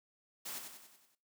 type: noise with echo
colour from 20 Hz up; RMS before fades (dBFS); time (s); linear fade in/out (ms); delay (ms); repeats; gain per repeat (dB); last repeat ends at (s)
white; -43; 0.45-0.59; 10; 94; 6; -5; 1.154
effects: noise-tail reverb RT60 0.3 s tail -17 dB re dry + high-pass 150 Hz 12 dB/octave